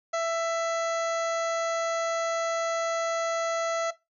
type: harmonic tone with a mistuned harmonic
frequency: 664 Hz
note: E5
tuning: 12 cents sharp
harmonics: 1 / 2 / 3 / 4 / 5 / 6 / 7 / 8 / 9 / 10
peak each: -26 / -31 / -37 / -47 / -46 / -45 / -49 / -54 / -44 / -44 dBFS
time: 0.13-3.91 s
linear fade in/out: 10 ms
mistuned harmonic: 6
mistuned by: +48 cents
effects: noise-tail reverb RT60 0.2 s tail -17 dB re dry